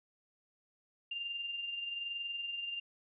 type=tone with amplitude modulation; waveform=sine; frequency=2794 Hz; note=F7; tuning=in tune; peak=-35 dBFS; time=1.11-2.8 s; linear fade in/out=5 ms; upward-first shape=sine; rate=21.1 Hz; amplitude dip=45%; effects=none